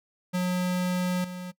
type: tone with level steps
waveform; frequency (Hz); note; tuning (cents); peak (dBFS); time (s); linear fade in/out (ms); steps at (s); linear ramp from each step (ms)
square; 180.9; F#3; -39; -25 / -35; 0.33-1.52; 20; 1.24; 5
effects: noise-tail reverb RT60 0.1 s tail -22 dB re dry